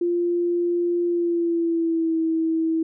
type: tone with pitch glide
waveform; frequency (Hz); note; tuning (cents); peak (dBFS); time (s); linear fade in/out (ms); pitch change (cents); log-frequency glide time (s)
sine; 347.5 to 324.2; F4 to E4; -9 to -29; -19; 0.01-2.83; 5; -120; 1.06-2.18
effects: none